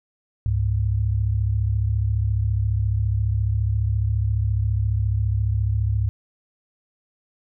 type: tone pair together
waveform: sine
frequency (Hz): 69.3 / 103.83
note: C#2 / G#2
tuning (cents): 0 / 0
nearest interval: perfect fifth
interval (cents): 700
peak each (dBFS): -23 / -20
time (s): 0.46-6.09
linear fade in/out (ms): 0
effects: none